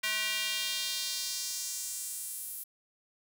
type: tone with high-pass filter sweep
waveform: square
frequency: 214.9 Hz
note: A3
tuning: 41 cents flat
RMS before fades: -35 dBFS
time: 0.03-2.64 s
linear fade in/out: 10 ms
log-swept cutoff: 2100 to 12000 Hz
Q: 1.7
effects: none